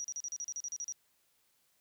sine tone bursts, 5780 Hz, F#8, 41 cents flat, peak -36 dBFS, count 12, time 0-0.923 s, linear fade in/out 0 ms, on 43 ms, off 37 ms, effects white hiss -73 dBFS RMS until 1.8 s

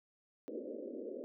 white band-pass noise, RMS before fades -44 dBFS, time 0.48-1.24 s, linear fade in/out 0 ms, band 230 to 570 Hz, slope 96 dB/octave, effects none

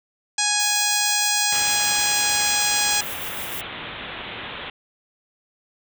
harmonic tone, 830.6 Hz, G#5, in tune, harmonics 1 / 2 / 3 / 4 / 5 / 6 / 7 / 8 / 9 / 10, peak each -28 / -28 / -28 / -28 / -28 / -28 / -28 / -28 / -28 / -28 dBFS, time 0.38-3.01 s, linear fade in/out 5 ms
violet noise with tremolo, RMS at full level -31 dBFS, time 0.6-3.61 s, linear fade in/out 0 ms, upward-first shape square, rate 6.5 Hz, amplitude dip 30%
white low-pass noise, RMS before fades -34 dBFS, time 1.52-4.7 s, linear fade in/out 2 ms, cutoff 3700 Hz, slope 96 dB/octave
effects none

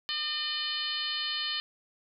harmonic tone, 605 Hz, D#5, 49 cents flat, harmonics 2 / 3 / 4 / 5 / 6 / 7 / 8, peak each -43 / -39 / -43 / -34 / -38 / -35 / -42 dBFS, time 0.09-1.6 s, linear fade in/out 0 ms, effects none

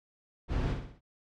brown noise with echo, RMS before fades -30 dBFS, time 0.48-0.76 s, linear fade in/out 50 ms, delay 62 ms, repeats 4, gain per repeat -6 dB, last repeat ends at 1.008 s, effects low-pass 4000 Hz 12 dB/octave

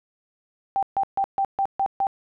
sine tone bursts, 784 Hz, G5, in tune, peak -19 dBFS, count 7, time 0.76-2.069 s, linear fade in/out 0 ms, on 67 ms, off 140 ms, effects none

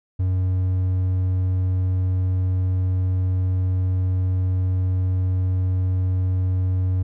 triangle tone, 92.5 Hz, F#2, in tune, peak -16 dBFS, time 0.19-7.03 s, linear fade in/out 10 ms, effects none

